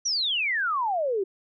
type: exponential sweep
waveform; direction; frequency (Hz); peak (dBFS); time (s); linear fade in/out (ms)
sine; down; 6000 to 368; -23; 0.05-1.24; 10
effects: none